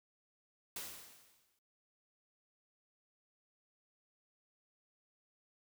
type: noise with exponential decay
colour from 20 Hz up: white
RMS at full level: -42 dBFS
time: 0.76-1.59 s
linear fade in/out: 2 ms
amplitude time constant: 180 ms
effects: noise-tail reverb RT60 0.2 s tail -23 dB re dry